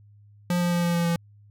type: tone with pitch steps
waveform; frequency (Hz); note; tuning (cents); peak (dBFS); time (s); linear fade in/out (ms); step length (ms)
square; 176.2 / 174.88 / 173.57 / 172.28 / 170.99 / 169.71; F3 / F3 / F3 / F3 / F3 / F3; +16 / +3 / -10 / -23 / -36 / -49; -22; 0.5-1.16; 2; 110
effects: added 103 Hz sine -50 dBFS peak until 1.5 s